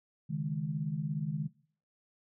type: chord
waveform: sine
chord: C# suspended second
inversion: none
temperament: equal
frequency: 138.59 / 155.56 / 207.7 Hz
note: C#3 / D#3 / G#3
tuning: 0 / 0 / 0 cents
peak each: -38 / -33 / -39 dBFS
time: 0.29-1.48 s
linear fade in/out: 20 ms
effects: noise-tail reverb RT60 0.5 s tail -20 dB re dry